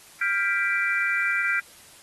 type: chord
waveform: sine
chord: G dominant seventh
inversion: third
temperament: equal with one note detuned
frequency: 1396.9 / 1588 / 1975.5 / 2349 Hz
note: F6 / G6 / B6 / D7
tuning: 0 / +22 / 0 / 0 cents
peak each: -27 dBFS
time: 0.21-1.6 s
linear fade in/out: 5 ms
effects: white hiss -50 dBFS RMS until 2.02 s + AAC 32 kbps